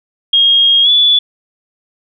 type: tone with pitch glide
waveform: sine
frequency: 3254 to 3446 Hz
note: G#7 to A7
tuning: -36 to -37 cents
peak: -6 dBFS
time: 0.33-1.19 s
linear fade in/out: 5 ms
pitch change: +99 cents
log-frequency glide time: 0.83-0.89 s
effects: none